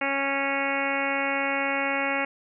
harmonic tone, 276 Hz, C#4, 7 cents flat, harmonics 1 / 2 / 3 / 4 / 5 / 6 / 7 / 8 / 9 / 10, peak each -33 / -31 / -32 / -36 / -34 / -35 / -33 / -30 / -35 / -36 dBFS, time 0.01-2.25 s, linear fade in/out 5 ms, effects none

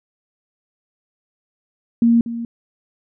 sine tone with echo, 233.1 Hz, A#3, in tune, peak -10 dBFS, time 2.02-2.21 s, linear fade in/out 2 ms, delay 240 ms, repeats 1, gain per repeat -13 dB, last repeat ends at 2.45 s, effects none

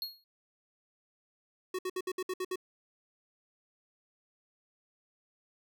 square tone with exponential decay, 4300 Hz, C8, 47 cents sharp, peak -32 dBFS, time 0.02-0.24 s, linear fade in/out 1 ms, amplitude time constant 47 ms
square tone bursts, 370 Hz, F#4, in tune, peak -33 dBFS, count 8, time 1.74-2.558 s, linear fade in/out 5 ms, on 48 ms, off 62 ms
effects none

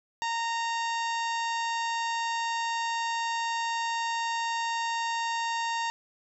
harmonic tone, 924 Hz, A#5, 16 cents flat, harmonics 1 / 2 / 3 / 4 / 5 / 6 / 7 / 8, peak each -29 / -35 / -39 / -41 / -43 / -45 / -46 / -47 dBFS, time 0.22-5.9 s, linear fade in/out 0 ms, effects none

